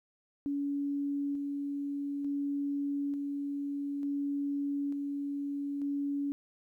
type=tone with tremolo; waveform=sine; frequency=283.3 Hz; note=C#4; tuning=38 cents sharp; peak=-30 dBFS; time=0.46-6.32 s; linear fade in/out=0 ms; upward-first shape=square; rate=0.56 Hz; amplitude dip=25%; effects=12-bit